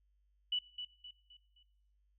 sine tone with echo, 2960 Hz, F#7, in tune, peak -31 dBFS, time 0.52-0.59 s, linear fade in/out 5 ms, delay 260 ms, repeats 4, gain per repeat -8 dB, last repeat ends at 1.63 s, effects noise-tail reverb RT60 0.8 s tail -20 dB re dry + added 50 Hz sine -70 dBFS peak until 2.18 s

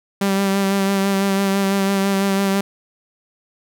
sawtooth tone with vibrato, 196 Hz, G3, in tune, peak -12 dBFS, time 0.21-2.61 s, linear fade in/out 5 ms, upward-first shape sine, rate 6 Hz, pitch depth 22 cents each way, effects none

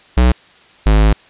square tone pair in turn, 61.74 / 52.82 Hz, B1 / G#1, 0 / +30 cents, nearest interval minor third, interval 270 cents, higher first, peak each -8 / -8 dBFS, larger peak neither, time 0.17-0.32 / 0.86-1.13 s, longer second, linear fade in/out 5 ms, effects white hiss -46 dBFS RMS until 1.29 s + resampled to 8000 Hz

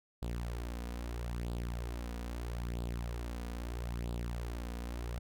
sawtooth tone with flanger, 59 Hz, A#1, 22 cents sharp, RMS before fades -39 dBFS, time 0.22-5.19 s, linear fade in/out 5 ms, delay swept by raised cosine 0.24 to 4.14 ms, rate 0.77 Hz, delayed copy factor +0.6, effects none

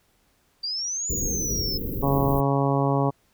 sine exponential two-way sweep, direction up then down, 4653 to 7040 to 5170 Hz, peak -26 dBFS, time 0.63-1.78 s, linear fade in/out 10 ms, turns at 1.09 s
pink band-stop noise, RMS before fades -29 dBFS, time 1.09-2.41 s, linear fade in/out 10 ms, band 510 to 13000 Hz, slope 96 dB/octave
harmonic tone, 138.59 Hz, C#3, in tune, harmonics 1 / 2 / 3 / 4 / 5 / 6 / 7 / 8, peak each -23 / -26 / -28 / -29 / -30 / -31 / -31 / -32 dBFS, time 2.02-3.11 s, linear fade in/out 20 ms
effects pink hiss -65 dBFS RMS until 3.33 s

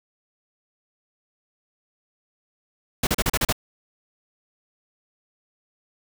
pink noise bursts, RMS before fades -21 dBFS, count 7, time 3.03-3.526 s, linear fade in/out 5 ms, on 40 ms, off 36 ms, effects none

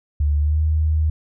sine tone with pitch glide, 73.42 to 77.79 Hz, D2 to D#2, 0 to 0 cents, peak -15 dBFS, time 0.2-1.1 s, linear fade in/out 5 ms, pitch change +100 cents, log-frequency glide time 0.38-0.61 s, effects none

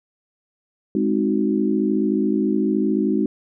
sine chord, Ab dominant seventh, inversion none, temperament equal, 207.7 / 261.6 / 311.1 / 370 Hz, Ab3 / C4 / Eb4 / Gb4, 0 / 0 / 0 / 0 cents, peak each -21 / -24 / -22 / -24 dBFS, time 0.95-3.26 s, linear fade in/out 2 ms, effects none

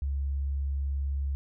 sine tone, 69.3 Hz, C#2, in tune, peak -27 dBFS, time 0.02-1.35 s, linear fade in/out 0 ms, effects none

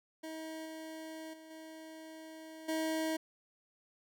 25% pulse tone with level steps, 318.3 Hz, D#4, 39 cents sharp, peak -38 / -40 / -48 / -44 / -29 dBFS, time 0.23-3.17 s, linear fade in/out 10 ms, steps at 0.65 / 1.33 / 1.5 / 2.68 s, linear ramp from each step 10 ms, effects none

